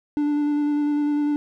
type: tone with vibrato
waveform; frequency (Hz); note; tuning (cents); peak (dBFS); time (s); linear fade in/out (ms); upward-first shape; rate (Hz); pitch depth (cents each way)
triangle; 293.7; D4; 0; -17; 0.17-1.36; 0; square; 10; 11
effects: none